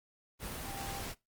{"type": "tone in noise", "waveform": "sine", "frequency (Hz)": 790, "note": "G5", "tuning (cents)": 13, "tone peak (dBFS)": -43, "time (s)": [0.63, 1.04], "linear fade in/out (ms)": 50, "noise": "pink", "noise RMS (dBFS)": -41, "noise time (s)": [0.39, 1.15], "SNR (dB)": -5, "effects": ["noise-tail reverb RT60 0.2 s tail -20 dB re dry", "Opus 24 kbps"]}